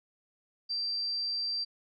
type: tone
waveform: sine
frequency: 4699 Hz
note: D8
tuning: in tune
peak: -30 dBFS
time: 0.69-1.65 s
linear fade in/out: 20 ms
effects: none